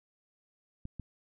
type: clicks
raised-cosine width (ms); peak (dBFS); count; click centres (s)
5; -28; 2; 0.854 / 0.997
effects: none